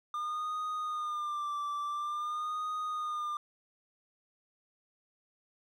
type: tone with vibrato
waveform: triangle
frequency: 1204 Hz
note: D6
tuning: 43 cents sharp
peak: -31 dBFS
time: 0.14-3.37 s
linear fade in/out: 2 ms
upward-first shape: sine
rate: 0.48 Hz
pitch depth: 54 cents each way
effects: none

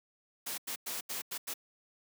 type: noise bursts at uneven times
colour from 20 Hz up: white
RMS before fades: -38 dBFS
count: 6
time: 0.46-0.58 / 0.67-0.76 / 0.86-1.01 / 1.09-1.22 / 1.31-1.38 / 1.47-1.54 s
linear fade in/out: 10 ms
effects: high-pass 200 Hz 12 dB/octave

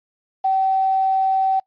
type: tone with quantisation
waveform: sine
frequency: 767 Hz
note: G5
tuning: 38 cents flat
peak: -15 dBFS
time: 0.44-1.6 s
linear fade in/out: 10 ms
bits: 7
effects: noise-tail reverb RT60 0.1 s tail -24 dB re dry + resampled to 11025 Hz

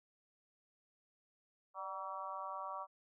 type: harmonic tone with a mistuned harmonic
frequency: 190.6 Hz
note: G3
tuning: 48 cents flat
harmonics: 3 / 4 / 5 / 6 / 7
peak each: -50 / -49 / -47 / -44 / -53 dBFS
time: 1.74-2.87 s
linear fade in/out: 50 ms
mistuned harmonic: 3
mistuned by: +57 cents
effects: none

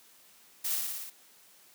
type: noise with echo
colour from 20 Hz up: blue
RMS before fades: -32 dBFS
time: 0.64-0.76 s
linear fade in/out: 10 ms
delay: 57 ms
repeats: 6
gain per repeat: -2 dB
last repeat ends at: 1.102 s
effects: white hiss -59 dBFS RMS until 1.74 s + high-pass 150 Hz 12 dB/octave

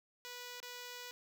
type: tone with dropouts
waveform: 5% pulse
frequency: 490.5 Hz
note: B4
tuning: 12 cents flat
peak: -34 dBFS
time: 0.25-1.11 s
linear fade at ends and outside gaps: 0 ms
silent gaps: 0.602-0.629 s
effects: none

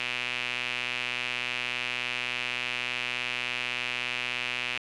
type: tone with band-pass filter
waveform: sawtooth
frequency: 123.47 Hz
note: B2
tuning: in tune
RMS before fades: -32 dBFS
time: 0-4.78 s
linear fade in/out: 0 ms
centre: 2600 Hz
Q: 4.3
effects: resampled to 24000 Hz + 9-bit

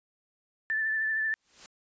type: tone with vibrato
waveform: sine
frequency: 1760 Hz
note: A6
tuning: in tune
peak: -26 dBFS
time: 0.7-1.34 s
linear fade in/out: 0 ms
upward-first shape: triangle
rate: 13 Hz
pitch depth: 28 cents each way
type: noise with exponential growth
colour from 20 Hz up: white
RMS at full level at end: -44 dBFS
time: 1.33-1.66 s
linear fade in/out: 0 ms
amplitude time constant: 70 ms
effects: resampled to 16000 Hz

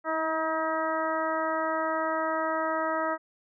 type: harmonic tone with a mistuned harmonic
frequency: 318.7 Hz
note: D#4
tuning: 42 cents sharp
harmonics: 1 / 2 / 3 / 4 / 5 / 6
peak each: -35 / -30 / -33 / -31 / -37 / -38 dBFS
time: 0.04-3.18 s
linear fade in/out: 50 ms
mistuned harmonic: 1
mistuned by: +16 cents
effects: none

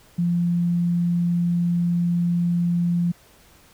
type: tone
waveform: sine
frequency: 173.1 Hz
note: F3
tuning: 15 cents flat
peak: -18 dBFS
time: 0.18-3.12 s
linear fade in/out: 10 ms
effects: pink hiss -53 dBFS RMS until 3.73 s

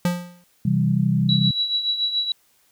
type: tone with exponential decay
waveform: square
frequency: 176.2 Hz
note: F3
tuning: 16 cents sharp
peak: -16 dBFS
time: 0.05-0.44 s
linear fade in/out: 2 ms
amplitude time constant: 84 ms
type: chord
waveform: sine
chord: C major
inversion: none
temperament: equal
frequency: 130.81 / 164.81 / 196 Hz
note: C3 / E3 / G3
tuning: 0 / 0 / 0 cents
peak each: -21 dBFS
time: 0.65-1.51 s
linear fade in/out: 5 ms
type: tone with tremolo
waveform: sine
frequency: 3914 Hz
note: B7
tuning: 16 cents flat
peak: -17 dBFS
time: 1.29-2.32 s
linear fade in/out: 2 ms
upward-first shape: triangle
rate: 7 Hz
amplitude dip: 70%
effects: white hiss -61 dBFS RMS until 2.71 s

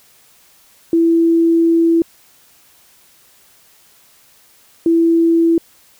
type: tone pair in turn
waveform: sine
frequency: 332.4 / 332.4 Hz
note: E4 / E4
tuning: +15 / +15 cents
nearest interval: unison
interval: 0 cents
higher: neither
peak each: -9 dBFS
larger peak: neither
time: 0.93-2.02 / 4.86-5.58 s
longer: first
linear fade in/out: 2 ms
effects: white hiss -50 dBFS RMS until 5.99 s

